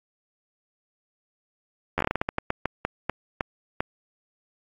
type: slowing click train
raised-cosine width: 0.5 ms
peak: -9 dBFS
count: 17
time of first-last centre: 1.98-3.805 s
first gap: 11 ms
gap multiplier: 1.27
effects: AAC 64 kbps